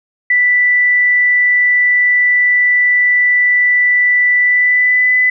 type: tone with pitch glide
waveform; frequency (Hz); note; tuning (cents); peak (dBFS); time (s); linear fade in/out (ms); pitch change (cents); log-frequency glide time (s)
sine; 1975.5 to 2002; B6 to B6; 0 to +23; -8; 0.3-5.3; 5; +23; 4.4-5.14
effects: none